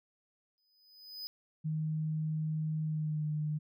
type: tone with exponential growth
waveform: square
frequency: 5000 Hz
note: D#8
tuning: 8 cents sharp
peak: -38 dBFS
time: 0.58-1.27 s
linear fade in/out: 0 ms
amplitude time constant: 150 ms
type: tone with pitch glide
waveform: sine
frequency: 156 to 151.91 Hz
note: D#3 to D#3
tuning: +5 to -41 cents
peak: -31 dBFS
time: 1.64-3.59 s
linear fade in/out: 20 ms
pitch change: -46 cents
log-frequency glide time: 2.84-3.27 s
effects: none